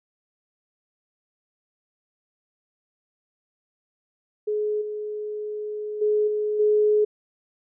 sine tone with level steps, 422.4 Hz, G#4, 29 cents sharp, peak -22 / -28 / -18 / -22 / -16 dBFS, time 4.47-7.05 s, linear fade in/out 10 ms, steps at 4.81 / 6.01 / 6.27 / 6.59 s, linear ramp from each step 10 ms, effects none

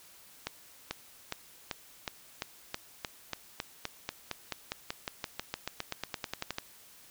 accelerating click train, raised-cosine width 0.2 ms, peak -16 dBFS, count 30, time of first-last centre 0.47-6.584 s, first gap 440 ms, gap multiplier 0.94, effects white hiss -56 dBFS RMS until 7.1 s

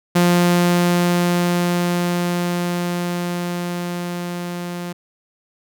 sawtooth tone with level ramp, 175.4 Hz, F3, 8 cents sharp, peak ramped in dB -8 to -22 dBFS, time 0.15-4.93 s, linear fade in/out 10 ms, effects none

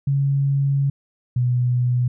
sine tone pair in turn, 139 / 123.66 Hz, C#3 / B2, +5 / +3 cents, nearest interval major second, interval 202 cents, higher first, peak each -16 dBFS, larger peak neither, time 0.07-0.9 / 1.36-2.08 s, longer first, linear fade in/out 5 ms, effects none

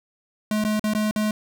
square tone with dropouts, 213.3 Hz, G#3, 46 cents sharp, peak -21 dBFS, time 0.51-1.31 s, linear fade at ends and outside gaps 2 ms, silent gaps 0.64-0.648 / 0.795-0.84 / 0.936-0.949 / 1.111-1.16 s, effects none

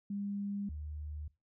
sine tone pair in turn, 201.4 / 75.22 Hz, G3 / D2, +47 / +42 cents, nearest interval octave + perfect fourth, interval 1705 cents, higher first, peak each -35 / -39 dBFS, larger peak first, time 0.1-0.69 / 0.69-1.28 s, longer neither, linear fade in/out 5 ms, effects noise-tail reverb RT60 0.3 s tail -22 dB re dry

